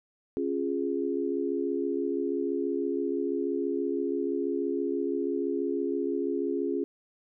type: chord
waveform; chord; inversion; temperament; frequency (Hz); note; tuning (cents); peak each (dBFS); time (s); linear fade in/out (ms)
sine; Db major; none; equal with one note detuned; 274.3 / 349.2 / 415.3; Db4 / F4 / Ab4; -18 / 0 / 0; -31; 0.37-6.84; 0
effects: none